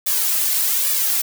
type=noise with flanger; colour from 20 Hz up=blue; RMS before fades=-19 dBFS; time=0.06-1.22 s; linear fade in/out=10 ms; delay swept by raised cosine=1.7 to 3.4 ms; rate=1.2 Hz; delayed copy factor=+1; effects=none